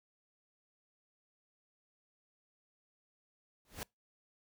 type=noise with exponential growth; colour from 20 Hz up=pink; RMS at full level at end=-37 dBFS; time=3.65-3.83 s; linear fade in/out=1 ms; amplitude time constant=39 ms; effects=noise-tail reverb RT60 0.2 s tail -26 dB re dry